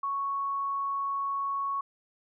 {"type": "tone", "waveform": "sine", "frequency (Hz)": 1108.7, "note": "C#6", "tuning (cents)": 0, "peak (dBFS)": -28, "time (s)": [0.03, 1.81], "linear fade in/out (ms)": 5, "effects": []}